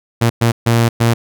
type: tone bursts at uneven times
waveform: sawtooth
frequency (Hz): 116.54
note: A#2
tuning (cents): 0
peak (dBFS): -6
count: 4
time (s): 0.21-0.3 / 0.41-0.52 / 0.66-0.89 / 1-1.14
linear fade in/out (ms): 10
effects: none